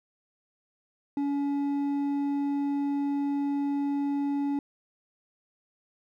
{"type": "tone with hard clipping", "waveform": "sine", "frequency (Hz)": 283.1, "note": "C#4", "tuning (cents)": 37, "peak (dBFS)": -27, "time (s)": [1.17, 4.59], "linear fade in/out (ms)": 2, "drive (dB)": 5, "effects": []}